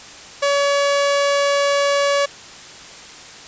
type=tone; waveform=sawtooth; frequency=566 Hz; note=C#5; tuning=36 cents sharp; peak=-11 dBFS; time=0.42-2.26 s; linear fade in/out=10 ms; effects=white hiss -38 dBFS RMS until 3.47 s + resampled to 16000 Hz